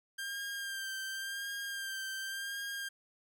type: tone with vibrato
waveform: sawtooth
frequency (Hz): 1590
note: G6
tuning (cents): +24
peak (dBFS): -34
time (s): 0.18-2.89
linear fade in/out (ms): 10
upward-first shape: sine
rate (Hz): 0.91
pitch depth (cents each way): 32
effects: none